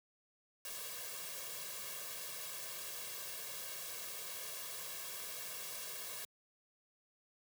white noise with comb filter, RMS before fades -45 dBFS, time 0.65-6.25 s, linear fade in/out 2 ms, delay 1.8 ms, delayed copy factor +0.9, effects high-pass 150 Hz 12 dB/octave

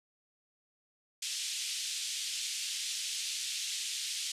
pink band-pass noise, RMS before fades -37 dBFS, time 1.22-4.32 s, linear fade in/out 5 ms, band 2900 to 8800 Hz, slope 24 dB/octave, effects resampled to 32000 Hz

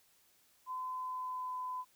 sine tone with pitch glide, 1020 to 1010 Hz, C6 to B5, -44 to +39 cents, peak -37 dBFS, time 0.66-1.85 s, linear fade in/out 50 ms, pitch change -17 cents, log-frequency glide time 0.89-1.56 s, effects white hiss -69 dBFS RMS until 1.95 s

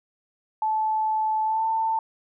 sine tone with pitch glide, 870 to 891.9 Hz, A5 to A5, -20 to +23 cents, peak -21 dBFS, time 0.62-1.99 s, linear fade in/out 2 ms, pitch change +43 cents, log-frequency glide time 1.44-1.65 s, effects none

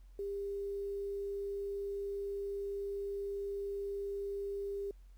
sine tone with quantisation, 399.7 Hz, G4, 34 cents sharp, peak -36 dBFS, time 0.19-4.91 s, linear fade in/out 2 ms, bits 11, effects added 45 Hz sine -53 dBFS peak until 5.17 s + pink hiss -75 dBFS RMS until 5.17 s

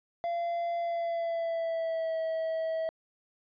triangle tone with pitch glide, 685 to 646.6 Hz, F5 to E5, -34 to -34 cents, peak -27 dBFS, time 0.24-2.89 s, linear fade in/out 0 ms, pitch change -100 cents, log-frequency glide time 0.78-2.19 s, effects resampled to 11025 Hz

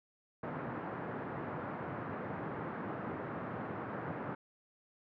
pink band-pass noise, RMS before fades -41 dBFS, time 0.43-4.35 s, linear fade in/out 5 ms, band 120 to 1600 Hz, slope 24 dB/octave, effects none

